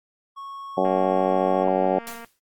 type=tone; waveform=triangle; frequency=1102 Hz; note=C#6; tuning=11 cents flat; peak=-32 dBFS; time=0.36-1.65 s; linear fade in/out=20 ms
type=harmonic tone; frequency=94 Hz; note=F#2; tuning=28 cents sharp; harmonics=2 / 3 / 4 / 5 / 6 / 7 / 8 / 9; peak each=-29 / -29 / -27 / -28 / -24 / -28 / -25 / -29 dBFS; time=0.77-1.99 s; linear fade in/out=5 ms
type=click train; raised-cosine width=0.5 ms; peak=-26 dBFS; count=325; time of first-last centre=0.85-2.247 s; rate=232 Hz
type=noise with exponential decay; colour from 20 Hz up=white; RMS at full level=-35 dBFS; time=2.07-2.39 s; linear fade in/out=0 ms; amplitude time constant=69 ms
effects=AAC 64 kbps